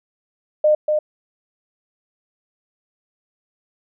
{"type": "tone with echo", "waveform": "sine", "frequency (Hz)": 608, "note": "D#5", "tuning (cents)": -40, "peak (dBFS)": -11, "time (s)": [0.64, 0.75], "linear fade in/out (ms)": 5, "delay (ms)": 240, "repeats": 1, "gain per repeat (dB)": -4, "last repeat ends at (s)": 0.99, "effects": []}